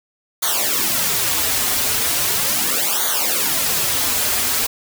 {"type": "noise with flanger", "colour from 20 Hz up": "white", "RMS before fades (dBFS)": -19, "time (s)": [0.42, 4.67], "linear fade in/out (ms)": 10, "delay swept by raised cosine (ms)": [0.38, 6.08], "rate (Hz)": 0.38, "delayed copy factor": -1, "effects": []}